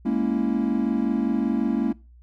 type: chord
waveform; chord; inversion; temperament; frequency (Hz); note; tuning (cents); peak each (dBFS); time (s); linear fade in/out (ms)
triangle; A# half-diminished seventh; third; equal; 207.7 / 233.1 / 277.2 / 329.6; G#3 / A#3 / C#4 / E4; 0 / 0 / 0 / 0; -25 / -22 / -24 / -27; 0.05-1.93; 10
effects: noise-tail reverb RT60 0.3 s tail -21 dB re dry + added 60 Hz sine -47 dBFS peak until 2.22 s